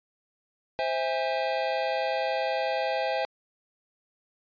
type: chord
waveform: square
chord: C augmented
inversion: none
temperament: just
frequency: 523.3 / 654.1 / 817.6 Hz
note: C5 / E5 / G#5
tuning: 0 / -14 / -27 cents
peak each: -31 dBFS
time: 0.79-3.25 s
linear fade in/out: 0 ms
effects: resampled to 11025 Hz